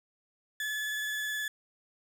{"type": "tone with vibrato", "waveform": "35% pulse", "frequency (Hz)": 1720, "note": "A6", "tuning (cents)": -40, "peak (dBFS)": -30, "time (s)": [0.6, 1.48], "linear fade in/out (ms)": 2, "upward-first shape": "square", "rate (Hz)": 19, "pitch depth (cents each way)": 11, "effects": []}